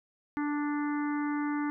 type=harmonic tone; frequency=293.7 Hz; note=D4; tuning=in tune; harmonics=1 / 3 / 4 / 5 / 6 / 7; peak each=-29 / -39 / -41 / -43 / -45 / -46 dBFS; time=0.37-1.7 s; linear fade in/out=0 ms; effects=none